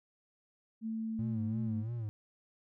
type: tone with pitch glide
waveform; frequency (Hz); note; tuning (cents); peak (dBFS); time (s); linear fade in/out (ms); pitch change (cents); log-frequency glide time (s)
sine; 222.6 to 220.6; A3 to A3; +20 to +5; -34; 0.81-1.84; 50; -15; 1.08-1.68
type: tone with vibrato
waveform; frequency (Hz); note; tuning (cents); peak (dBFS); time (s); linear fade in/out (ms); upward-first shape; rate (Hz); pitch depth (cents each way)
triangle; 111.3; A2; +20; -33; 1.19-2.09; 0; sine; 3; 130
effects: none